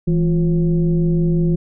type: tone with frequency modulation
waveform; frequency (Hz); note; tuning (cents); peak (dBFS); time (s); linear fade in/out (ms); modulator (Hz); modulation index
sine; 165.1; E3; +3; -13; 0.07-1.56; 10; 188; 0.71
effects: none